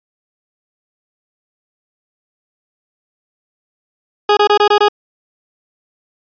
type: tone bursts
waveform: 20% pulse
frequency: 414.6 Hz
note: G#4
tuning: 3 cents flat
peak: -3 dBFS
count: 6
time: 4.29-4.885 s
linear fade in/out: 5 ms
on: 80 ms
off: 23 ms
effects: resampled to 11025 Hz